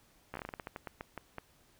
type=slowing click train; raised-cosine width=0.5 ms; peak=-25 dBFS; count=15; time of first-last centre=0.34-1.383 s; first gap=14 ms; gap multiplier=1.23; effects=pink hiss -66 dBFS RMS until 1.79 s